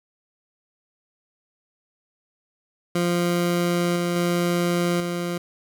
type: tone with level steps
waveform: 20% pulse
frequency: 174.2 Hz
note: F3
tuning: 4 cents flat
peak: -15 / -17 / -15 / -20 dBFS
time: 2.95-5.38 s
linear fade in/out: 5 ms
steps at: 3.96 / 4.16 / 5 s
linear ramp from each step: 2 ms
effects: none